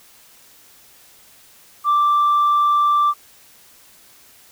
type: tone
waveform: sine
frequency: 1174.7 Hz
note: D6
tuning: in tune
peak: -11 dBFS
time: 1.84-3.14 s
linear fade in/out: 50 ms
effects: tanh soft clip ceiling -11 dBFS + white hiss -49 dBFS RMS until 4.51 s